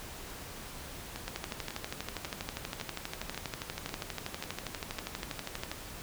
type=two click trains; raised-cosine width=0.2 ms; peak=-18 / -21 dBFS; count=56 / 8; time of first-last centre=1.28-5.715 / 1.16-4.985 s; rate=12.4 / 1.83 Hz; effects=pink hiss -45 dBFS RMS until 6.02 s